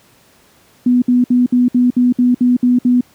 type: tone bursts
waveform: sine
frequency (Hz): 246.9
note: B3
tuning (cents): 0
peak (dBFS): -8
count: 10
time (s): 0.86-3.009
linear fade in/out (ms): 5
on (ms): 160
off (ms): 61
effects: pink hiss -50 dBFS RMS until 3.14 s + high-pass 80 Hz 12 dB/octave